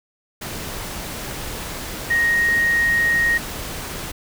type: tone in noise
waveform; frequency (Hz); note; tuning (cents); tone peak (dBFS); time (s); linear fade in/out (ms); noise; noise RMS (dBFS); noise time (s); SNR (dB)
sine; 1871; A#6; +6; -15; 2.1-3.38; 10; pink; -30; 0.41-4.12; +12
effects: none